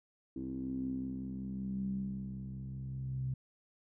10% pulse tone with low-pass filter sweep, 65.3 Hz, C2, 3 cents flat, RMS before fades -39 dBFS, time 0.36-3.34 s, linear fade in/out 5 ms, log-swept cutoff 300 to 130 Hz, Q 8.4, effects none

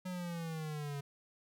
square exponential sweep, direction down, 185 to 140.1 Hz, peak -39 dBFS, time 0.05-1.01 s, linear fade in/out 10 ms, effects none

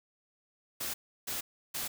white noise bursts, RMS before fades -36 dBFS, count 3, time 0.8-1.88 s, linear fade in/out 10 ms, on 140 ms, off 330 ms, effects none

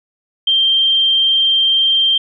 sine tone, 3161 Hz, G7, 14 cents sharp, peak -10 dBFS, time 0.47-2.18 s, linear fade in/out 5 ms, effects none

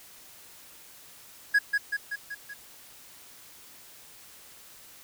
triangle tone with echo, 1661.2 Hz, G#6, in tune, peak -16 dBFS, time 1.54-1.59 s, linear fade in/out 10 ms, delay 190 ms, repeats 5, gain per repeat -4 dB, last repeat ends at 2.54 s, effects white hiss -51 dBFS RMS until 5.03 s

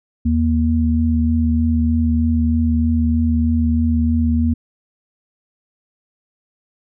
sine tone pair together, 79.87 / 236.4 Hz, D#2 / A#3, +46 / +24 cents, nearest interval octave + perfect fifth, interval 1878 cents, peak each -16 dBFS, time 0.25-4.54 s, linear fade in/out 10 ms, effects none

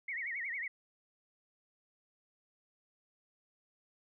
sine tone with vibrato, 2033 Hz, B6, 50 cents sharp, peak -36 dBFS, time 0.08-0.68 s, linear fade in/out 5 ms, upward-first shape sine, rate 11 Hz, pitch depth 180 cents each way, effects none

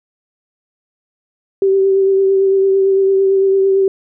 sine tone with vibrato, 387.7 Hz, G4, 19 cents flat, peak -9 dBFS, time 1.62-3.88 s, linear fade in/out 2 ms, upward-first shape triangle, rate 8.9 Hz, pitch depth 23 cents each way, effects none

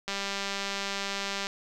click train, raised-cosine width 0.2 ms, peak -15 dBFS, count 276, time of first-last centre 0.08-1.469 s, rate 198 Hz, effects none

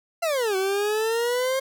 40% pulse exponential two-way sweep, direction down then up, 697 to 375.5 to 537 Hz, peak -21 dBFS, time 0.22-1.6 s, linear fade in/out 10 ms, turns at 0.56 s, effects none

